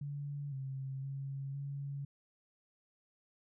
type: tone with pitch steps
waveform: sine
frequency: 143.3 / 134.2 / 137.1 / 140.3 Hz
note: D3 / C3 / C#3 / C#3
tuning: -42 / +44 / -19 / +21 cents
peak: -38 dBFS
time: 0.01-2.05 s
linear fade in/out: 5 ms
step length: 510 ms
effects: none